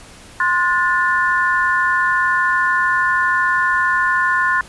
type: chord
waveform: sine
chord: F# diminished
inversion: second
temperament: equal with one note detuned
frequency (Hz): 1046.5 / 1447 / 1760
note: C6 / F#6 / A6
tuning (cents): 0 / -39 / 0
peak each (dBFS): -18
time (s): 0.4-4.61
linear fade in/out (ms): 2
effects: pink hiss -41 dBFS RMS until 4.68 s + resampled to 24000 Hz